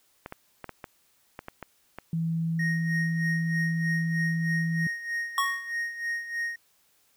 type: clicks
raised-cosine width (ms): 0.5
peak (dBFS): -22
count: 9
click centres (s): 0.261 / 0.324 / 0.643 / 0.693 / 0.842 / 1.391 / 1.484 / 1.627 / 1.986
type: tone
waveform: sine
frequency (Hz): 164.4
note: E3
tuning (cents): -4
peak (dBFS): -25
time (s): 2.13-4.87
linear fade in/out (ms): 2
type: tone with tremolo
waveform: triangle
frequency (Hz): 1864.7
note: A#6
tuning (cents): 0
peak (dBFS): -25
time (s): 2.59-6.56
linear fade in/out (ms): 5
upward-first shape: sine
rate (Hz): 3.2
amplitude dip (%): 70
type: tone with exponential decay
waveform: square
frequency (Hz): 1109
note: C#6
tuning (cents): 0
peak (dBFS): -21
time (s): 5.38-5.72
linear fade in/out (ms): 1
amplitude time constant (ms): 72
effects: white hiss -66 dBFS RMS until 7.16 s